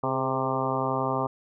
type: harmonic tone with a mistuned harmonic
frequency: 131.6 Hz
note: C3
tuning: 10 cents sharp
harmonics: 1 / 2 / 3 / 4 / 5 / 6 / 7 / 8 / 9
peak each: -33 / -33 / -33 / -33 / -33 / -33 / -33 / -33 / -33 dBFS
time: 0.03-1.27 s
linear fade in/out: 5 ms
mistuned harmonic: 3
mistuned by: +45 cents
effects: none